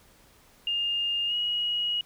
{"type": "tone with pitch glide", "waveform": "sine", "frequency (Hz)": [2820, 2898], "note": ["F7", "F#7"], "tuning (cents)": [16, -37], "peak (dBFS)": -25, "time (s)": [0.67, 2.01], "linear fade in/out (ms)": 2, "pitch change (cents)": 47, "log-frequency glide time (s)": [1.27, 1.34], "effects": ["pink hiss -58 dBFS RMS until 2.05 s"]}